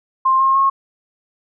sine tone with pitch steps, 1055 / 1070.3 / 1085.9 Hz, C6 / C6 / C#6, +14 / +39 / -36 cents, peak -11 dBFS, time 0.25-0.7 s, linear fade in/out 10 ms, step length 150 ms, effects none

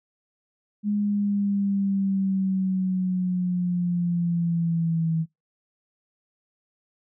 sine linear sweep, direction down, 207.7 to 161.2 Hz, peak -21 dBFS, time 0.83-5.26 s, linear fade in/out 50 ms, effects noise-tail reverb RT60 0.2 s tail -24 dB re dry

